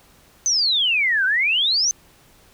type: exponential two-way sweep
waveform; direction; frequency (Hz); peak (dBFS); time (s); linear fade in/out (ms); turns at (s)
sine; down then up; 6272 to 1480 to 6272; -16; 0.46-1.91; 0; 1.25
effects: pink hiss -53 dBFS RMS until 2.53 s